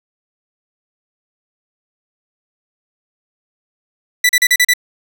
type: tone bursts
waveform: sawtooth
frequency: 1975.5 Hz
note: B6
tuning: in tune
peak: -5 dBFS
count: 6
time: 4.24-4.737 s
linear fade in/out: 5 ms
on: 52 ms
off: 37 ms
effects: none

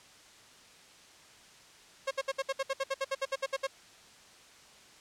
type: tone bursts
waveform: sawtooth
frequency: 541 Hz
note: C#5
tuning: 42 cents flat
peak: -25 dBFS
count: 16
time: 2.07-3.671 s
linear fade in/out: 10 ms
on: 41 ms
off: 63 ms
effects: white hiss -56 dBFS RMS until 5 s + low-pass 7000 Hz 12 dB/octave

